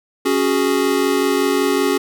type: chord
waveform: square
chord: C# suspended fourth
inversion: none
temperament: equal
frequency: 277.2 / 370 / 415.3 Hz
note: C#4 / F#4 / G#4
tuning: 0 / 0 / 0 cents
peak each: -20 dBFS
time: 0.25-1.98 s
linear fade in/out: 10 ms
effects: none